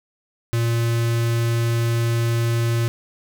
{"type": "tone with notch filter", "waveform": "square", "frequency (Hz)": 116.54, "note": "A#2", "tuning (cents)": 0, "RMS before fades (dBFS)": -20, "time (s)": [0.53, 2.88], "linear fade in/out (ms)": 0, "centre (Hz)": 750, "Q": 1.6, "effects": []}